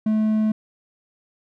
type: tone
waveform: triangle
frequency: 216.4 Hz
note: A3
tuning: 29 cents flat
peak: -15 dBFS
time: 0.06-0.52 s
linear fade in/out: 5 ms
effects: none